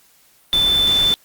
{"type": "tone in noise", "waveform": "sine", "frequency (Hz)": 3526, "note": "A7", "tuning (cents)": 3, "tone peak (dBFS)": -13, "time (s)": [0.53, 1.14], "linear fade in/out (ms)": 0, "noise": "pink", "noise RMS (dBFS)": -27, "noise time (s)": [0.53, 1.14], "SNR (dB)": 11, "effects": ["white hiss -54 dBFS RMS until 1.24 s", "Opus 48 kbps"]}